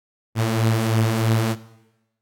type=beating tone pair; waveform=sawtooth; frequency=110 / 113.1 Hz; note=A2 / A2; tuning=0 / +48 cents; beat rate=3.1 Hz; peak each=-20 / -15 dBFS; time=0.35-1.56 s; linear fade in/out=50 ms; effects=noise-tail reverb RT60 1.0 s tail -18 dB re dry + AAC 64 kbps